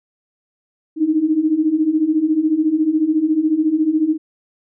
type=beating tone pair; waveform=sine; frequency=302.2 / 316.2 Hz; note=D4 / D#4; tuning=+50 / +28 cents; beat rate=14 Hz; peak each=-19 / -15 dBFS; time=0.96-4.18 s; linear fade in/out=50 ms; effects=none